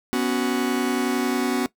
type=chord; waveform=45% pulse; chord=B suspended second; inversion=none; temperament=just; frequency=246.9 / 277.8 / 370.4 Hz; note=B3 / C#4 / F#4; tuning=0 / +4 / +2 cents; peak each=-24 / -26 / -26 dBFS; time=0.13-1.66 s; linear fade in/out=0 ms; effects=noise-tail reverb RT60 0.1 s tail -18 dB re dry